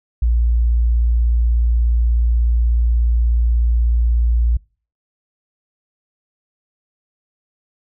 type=tone; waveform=sine; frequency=58.27 Hz; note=A#1; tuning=in tune; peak=-12 dBFS; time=0.22-4.57 s; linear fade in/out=5 ms; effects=noise-tail reverb RT60 0.4 s tail -26 dB re dry